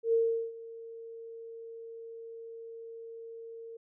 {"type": "tone with ADSR envelope", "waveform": "sine", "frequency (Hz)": 457.1, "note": "A#4", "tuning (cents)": -34, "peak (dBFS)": -22, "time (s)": [0.03, 3.77], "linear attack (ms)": 99, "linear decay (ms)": 390, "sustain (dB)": -20, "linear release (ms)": 6, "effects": []}